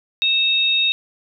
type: tone pair together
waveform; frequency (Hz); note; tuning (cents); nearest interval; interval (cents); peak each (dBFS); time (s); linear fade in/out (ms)
sine; 2637 / 3729; E7 / A#7; 0 / 0; tritone; 600; -20 / -16; 0.22-0.92; 0
effects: none